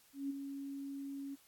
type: tone with ADSR envelope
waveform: sine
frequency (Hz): 277.2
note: C#4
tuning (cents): 0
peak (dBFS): -34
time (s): 0.13-1.36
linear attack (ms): 170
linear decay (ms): 15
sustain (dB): -7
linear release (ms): 23
effects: white hiss -66 dBFS RMS until 1.47 s + AAC 64 kbps